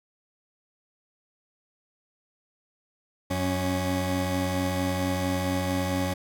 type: tone pair together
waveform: 20% pulse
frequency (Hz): 91 / 277.4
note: F#2 / C#4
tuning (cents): -28 / +1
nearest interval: octave + perfect fifth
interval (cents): 1929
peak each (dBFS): -23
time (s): 3.3-6.14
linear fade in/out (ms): 10
effects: none

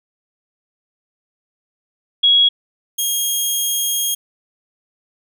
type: tone pair in turn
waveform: sine / 10% pulse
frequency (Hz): 3322 / 3252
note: G#7 / G#7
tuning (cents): 0 / -37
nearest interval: unison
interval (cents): 37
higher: first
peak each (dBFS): -9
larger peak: neither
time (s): 2.23-2.49 / 2.98-4.15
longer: second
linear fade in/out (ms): 10
effects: none

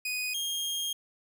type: tone pair in turn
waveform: sawtooth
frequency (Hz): 2489 / 3232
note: D#7 / G#7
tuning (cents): 0 / -48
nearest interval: perfect fourth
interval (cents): 452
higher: second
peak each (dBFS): -27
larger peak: neither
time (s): 0.05-0.34 / 0.34-0.93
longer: second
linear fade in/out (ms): 5
effects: none

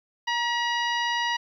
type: harmonic tone with a mistuned harmonic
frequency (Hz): 960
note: B5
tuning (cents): -49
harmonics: 1 / 2 / 3 / 4 / 5 / 6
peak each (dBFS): -27 / -28 / -31 / -37 / -38 / -41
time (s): 0.27-1.37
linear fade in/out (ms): 10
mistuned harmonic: 1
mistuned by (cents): -30
effects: 10-bit

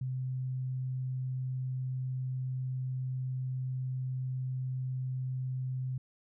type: tone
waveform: sine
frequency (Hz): 129.1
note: C3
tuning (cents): -23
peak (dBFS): -32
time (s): 0.01-5.98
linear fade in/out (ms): 5
effects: none

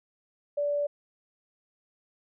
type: tone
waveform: sine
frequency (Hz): 580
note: D5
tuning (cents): -22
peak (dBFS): -25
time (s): 0.57-0.87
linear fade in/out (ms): 10
effects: none

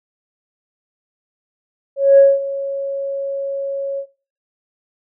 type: tone with ADSR envelope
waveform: sine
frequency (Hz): 552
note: C#5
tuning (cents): -7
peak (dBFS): -3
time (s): 1.96-4.06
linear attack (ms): 220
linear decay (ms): 210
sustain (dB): -17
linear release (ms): 74
effects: noise-tail reverb RT60 0.4 s tail -19 dB re dry + tanh soft clip ceiling -1 dBFS

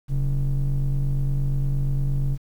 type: ring-modulated tone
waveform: triangle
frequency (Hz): 80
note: D#2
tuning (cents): +49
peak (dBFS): -14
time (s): 0.08-2.38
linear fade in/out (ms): 50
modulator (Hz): 55.7
effects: tanh soft clip ceiling -10 dBFS + 9-bit

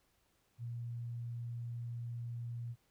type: tone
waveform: sine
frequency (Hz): 118.5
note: A#2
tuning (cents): +29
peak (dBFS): -39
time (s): 0.58-2.76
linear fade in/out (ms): 50
effects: pink hiss -75 dBFS RMS until 2.9 s

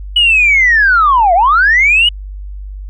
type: linear two-way sweep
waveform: sine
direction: down then up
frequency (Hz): 2960 to 660 to 2960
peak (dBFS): -5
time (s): 0.16-2.09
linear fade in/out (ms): 5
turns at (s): 1.34
effects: tanh soft clip ceiling -1 dBFS + added 49 Hz sine -23 dBFS peak until 2.89 s

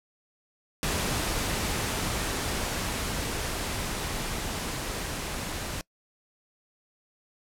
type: noise with level ramp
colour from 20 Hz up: pink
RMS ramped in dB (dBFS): -28 to -34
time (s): 0.83-5.81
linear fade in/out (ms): 0
effects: noise-tail reverb RT60 0.1 s tail -24 dB re dry + low-pass 12000 Hz 12 dB/octave

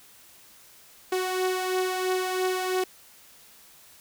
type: beating tone pair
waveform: sawtooth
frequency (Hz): 370 / 373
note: F#4 / F#4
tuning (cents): 0 / +14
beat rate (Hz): 3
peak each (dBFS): -22 / -28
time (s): 1.12-2.84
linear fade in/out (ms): 5
effects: white hiss -53 dBFS RMS until 4 s

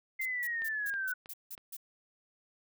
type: linear sweep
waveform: sine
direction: down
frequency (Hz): 2093 to 1480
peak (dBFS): -32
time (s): 0.19-1.14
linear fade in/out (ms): 10
type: noise bursts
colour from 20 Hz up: violet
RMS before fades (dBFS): -43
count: 8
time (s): 0.21-1.768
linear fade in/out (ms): 5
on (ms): 46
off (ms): 170
type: click train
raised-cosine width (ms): 0.3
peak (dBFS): -33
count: 4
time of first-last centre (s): 0.62-1.578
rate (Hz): 3.13
effects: none

